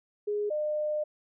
sine tone pair in turn, 415.3 / 604.4 Hz, G#4 / D5, 0 / +50 cents, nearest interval tritone, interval 650 cents, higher second, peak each -27 dBFS, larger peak neither, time 0.27-0.5 / 0.5-1.04 s, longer second, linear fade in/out 10 ms, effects none

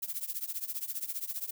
violet noise with tremolo, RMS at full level -33 dBFS, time 0.02-1.51 s, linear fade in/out 10 ms, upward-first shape triangle, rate 15 Hz, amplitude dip 95%, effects none

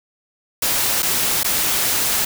white noise with dropouts, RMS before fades -19 dBFS, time 0.62-2.25 s, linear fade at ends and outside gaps 5 ms, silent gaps 1.023-1.028 / 1.433-1.444 s, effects none

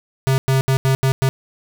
square tone bursts at uneven times, 133.3 Hz, C3, 33 cents sharp, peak -14 dBFS, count 6, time 0.27-0.38 / 0.48-0.61 / 0.68-0.77 / 0.85-0.95 / 1.03-1.12 / 1.22-1.29 s, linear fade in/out 0 ms, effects none

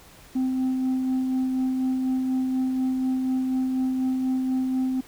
sine tone with tremolo, 259.2 Hz, C4, 16 cents flat, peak -18 dBFS, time 0.35-5.01 s, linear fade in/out 10 ms, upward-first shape sine, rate 4.1 Hz, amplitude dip 35%, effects tanh soft clip ceiling -20 dBFS + pink hiss -50 dBFS RMS until 5.07 s

